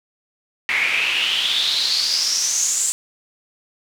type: noise with band-pass filter sweep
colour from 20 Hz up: pink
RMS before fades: -20 dBFS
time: 0.69-2.92 s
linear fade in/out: 0 ms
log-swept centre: 2100 to 7800 Hz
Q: 6.9
effects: none